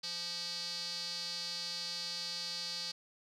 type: tone with band-pass filter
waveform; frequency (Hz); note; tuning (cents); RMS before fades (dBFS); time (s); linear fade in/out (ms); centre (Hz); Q
square; 173.6; F3; -10; -40; 0.03-2.92; 10; 4600; 6.4
effects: none